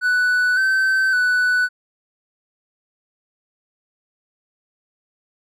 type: tone with pitch steps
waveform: triangle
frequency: 1486 / 1542 / 1488 Hz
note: F#6 / G6 / F#6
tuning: +7 / -29 / +9 cents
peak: -13 dBFS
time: 0.01-1.69 s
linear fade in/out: 50 ms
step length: 560 ms
effects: none